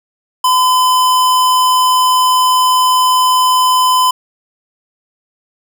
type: tone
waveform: square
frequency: 1015 Hz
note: B5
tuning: 47 cents sharp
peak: -9 dBFS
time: 0.44-4.11 s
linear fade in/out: 5 ms
effects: none